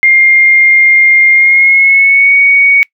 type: tone with pitch glide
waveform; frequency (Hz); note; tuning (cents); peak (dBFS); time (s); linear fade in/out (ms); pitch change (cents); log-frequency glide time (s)
sine; 2116 to 2237; C7 to C#7; +19 to +15; -3; 0.03-2.83; 0; +96; 1.32-2.34
effects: noise-tail reverb RT60 0.1 s tail -24 dB re dry